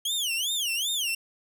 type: tone with vibrato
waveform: sawtooth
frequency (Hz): 3136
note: G7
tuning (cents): 0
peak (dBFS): -23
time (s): 0.05-1.15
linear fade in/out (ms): 5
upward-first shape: sine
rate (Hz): 2.6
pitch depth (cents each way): 270
effects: none